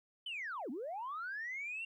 sine linear two-way sweep, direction down then up, 3100 to 220 to 2776 Hz, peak -38 dBFS, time 0.26-1.85 s, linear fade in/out 5 ms, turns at 0.7 s, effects tanh soft clip ceiling -35 dBFS + 13-bit

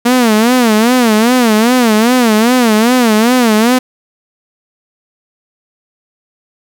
sawtooth tone with vibrato, 232.8 Hz, A#3, 2 cents flat, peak -3 dBFS, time 0.05-3.79 s, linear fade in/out 10 ms, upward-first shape sine, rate 2.5 Hz, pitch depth 160 cents each way, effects none

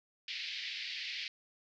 pink band-pass noise, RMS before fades -41 dBFS, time 0.28-1.28 s, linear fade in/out 2 ms, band 2000 to 4900 Hz, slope 48 dB/octave, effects none

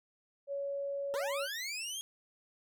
sine tone, 560 Hz, C#5, 18 cents sharp, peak -34 dBFS, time 0.47-1.48 s, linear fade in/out 50 ms
20% pulse linear sweep, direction up, 440 to 3307 Hz, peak -32 dBFS, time 1.14-2.01 s, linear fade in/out 0 ms
effects none

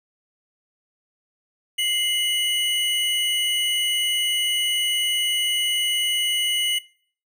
square tone pair together, 2093 / 2942 Hz, C7 / F#7, 0 / -11 cents, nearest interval tritone, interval 589 cents, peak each -28 / -22 dBFS, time 1.78-6.79 s, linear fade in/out 10 ms, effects noise-tail reverb RT60 0.5 s tail -21 dB re dry

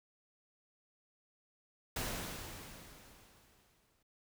pink noise with exponential decay, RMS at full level -37 dBFS, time 1.96-4.03 s, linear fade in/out 5 ms, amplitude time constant 450 ms, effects none

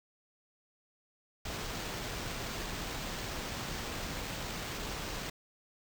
pink noise with sample-and-hold, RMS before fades -39 dBFS, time 1.45-5.3 s, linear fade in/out 5 ms, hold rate 11025 Hz, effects none

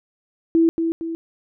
sine tone with echo, 329.6 Hz, E4, in tune, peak -12 dBFS, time 0.55-0.69 s, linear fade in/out 0 ms, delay 230 ms, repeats 2, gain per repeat -6 dB, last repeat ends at 1.15 s, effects none

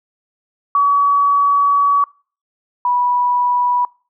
sine tone pair in turn, 1135 / 979.7 Hz, C#6 / B5, +41 / -14 cents, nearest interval minor third, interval 255 cents, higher first, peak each -10 / -13 dBFS, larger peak first, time 0.75-2.04 / 2.85-3.85 s, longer first, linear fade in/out 2 ms, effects noise-tail reverb RT60 0.4 s tail -24 dB re dry

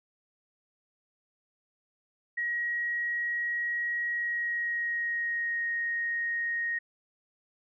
sine tone with pitch glide, 1900 to 1868.4 Hz, A#6 to A#6, +33 to +3 cents, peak -28 dBFS, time 2.37-6.79 s, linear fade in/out 10 ms, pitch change -30 cents, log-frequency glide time 4.11-5.66 s, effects none

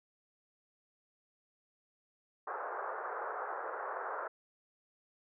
white band-pass noise, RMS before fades -40 dBFS, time 2.47-4.28 s, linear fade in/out 5 ms, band 410 to 1500 Hz, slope 48 dB/octave, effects none

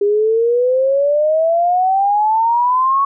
sine exponential sweep, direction up, 402.1 to 1119 Hz, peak -11 dBFS, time 0.01-3.05 s, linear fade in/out 5 ms, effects none

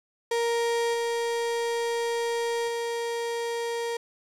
35% pulse tone with level steps, 467.2 Hz, A#4, 4 cents sharp, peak -22 / -24 / -26 dBFS, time 0.31-3.97 s, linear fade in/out 5 ms, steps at 0.93 / 2.67 s, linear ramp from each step 20 ms, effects low-pass 10000 Hz 12 dB/octave + 9-bit

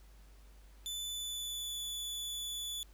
sawtooth tone with pitch glide, 3502 to 3458 Hz, A7 to A7, -9 to -31 cents, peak -35 dBFS, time 0.86-2.83 s, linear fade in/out 0 ms, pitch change -22 cents, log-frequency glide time 0.97-1.8 s, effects added 50 Hz sine -55 dBFS peak until 2.93 s + pink hiss -66 dBFS RMS until 2.93 s

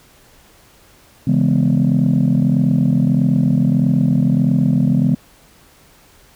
sine chord, C# minor seventh, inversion none, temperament just, 138.59 / 166.31 / 207.9 / 249.5 Hz, C#3 / E3 / G#3 / B3, 0 / +16 / +2 / +18 cents, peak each -16 dBFS, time 1.27-5.15 s, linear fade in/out 5 ms, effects tanh soft clip ceiling -6 dBFS + pink hiss -49 dBFS RMS until 6.35 s

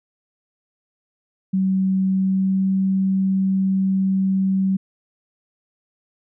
sine tone with pitch glide, 190 to 191.43 Hz, F#3 to G3, +46 to -41 cents, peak -16 dBFS, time 1.53-4.77 s, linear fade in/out 10 ms, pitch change +13 cents, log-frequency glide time 2.07-2.69 s, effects none

